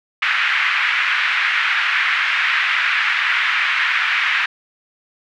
white band-pass noise, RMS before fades -18 dBFS, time 0.22-4.46 s, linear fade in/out 5 ms, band 1400 to 2400 Hz, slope 24 dB/octave, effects none

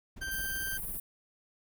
brown noise with tremolo, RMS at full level -41 dBFS, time 0.16-0.99 s, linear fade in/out 10 ms, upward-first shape triangle, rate 18 Hz, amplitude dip 80%
40% pulse tone, 1568 Hz, G6, in tune, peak -34 dBFS, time 0.21-0.78 s, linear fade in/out 10 ms
pink high-pass noise, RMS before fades -39 dBFS, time 0.31-1 s, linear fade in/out 5 ms, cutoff 9900 Hz, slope 48 dB/octave
effects none

